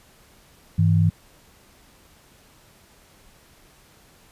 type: tone pair together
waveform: sine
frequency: 100 / 162.08 Hz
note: G2 / E3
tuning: +35 / -29 cents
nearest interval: minor sixth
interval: 836 cents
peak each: -17 / -18 dBFS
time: 0.78-1.1 s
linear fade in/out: 10 ms
effects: pink hiss -54 dBFS RMS until 4.31 s + resampled to 32000 Hz